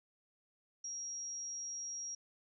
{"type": "tone", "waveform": "sine", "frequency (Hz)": 5650, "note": "F8", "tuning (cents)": 19, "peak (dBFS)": -40, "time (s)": [0.84, 2.15], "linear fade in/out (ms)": 5, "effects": []}